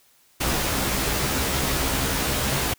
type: noise with comb filter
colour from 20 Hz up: pink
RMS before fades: -24 dBFS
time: 0.4-2.74 s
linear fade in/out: 10 ms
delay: 15 ms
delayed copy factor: +0.75
effects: white hiss -59 dBFS RMS until 2.78 s